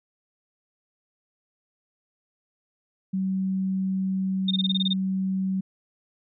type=tone; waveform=sine; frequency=190 Hz; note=F#3; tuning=46 cents sharp; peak=-23 dBFS; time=3.13-5.61 s; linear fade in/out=10 ms
type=tone bursts; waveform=sine; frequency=3659 Hz; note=A#7; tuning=33 cents flat; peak=-22 dBFS; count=9; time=4.48-4.933 s; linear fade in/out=5 ms; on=29 ms; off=24 ms
effects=none